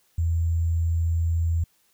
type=tone with sample-and-hold; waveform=sine; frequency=83.1 Hz; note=E2; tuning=15 cents sharp; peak=-20 dBFS; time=0.18-1.64 s; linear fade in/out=5 ms; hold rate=7350 Hz; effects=white hiss -65 dBFS RMS until 1.93 s